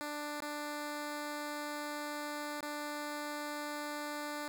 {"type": "tone with dropouts", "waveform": "10% pulse", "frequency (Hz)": 295.5, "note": "D4", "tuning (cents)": 11, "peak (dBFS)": -30, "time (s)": [0.01, 4.48], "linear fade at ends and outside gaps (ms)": 0, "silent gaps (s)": [[0.403, 0.422], [2.606, 2.628]], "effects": []}